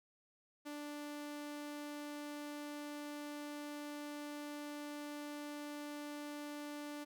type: tone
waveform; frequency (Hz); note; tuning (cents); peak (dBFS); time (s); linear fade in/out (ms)
sawtooth; 293.7; D4; 0; -40; 0.65-7.05; 20
effects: none